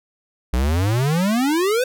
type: exponential sweep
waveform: square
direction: up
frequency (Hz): 58.1 to 523.3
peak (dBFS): -17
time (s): 0.53-1.84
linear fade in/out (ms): 5
effects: none